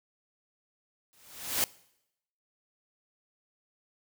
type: noise with exponential growth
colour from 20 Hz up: white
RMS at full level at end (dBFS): -25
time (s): 1.13-1.64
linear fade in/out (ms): 0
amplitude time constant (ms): 110
effects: noise-tail reverb RT60 0.8 s tail -22 dB re dry